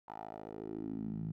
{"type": "tone with band-pass filter sweep", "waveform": "10% pulse", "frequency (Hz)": 53.9, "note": "A1", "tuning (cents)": -35, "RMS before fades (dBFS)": -42, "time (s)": [0.08, 1.32], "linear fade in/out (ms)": 5, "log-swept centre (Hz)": [920, 150], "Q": 3.5, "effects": []}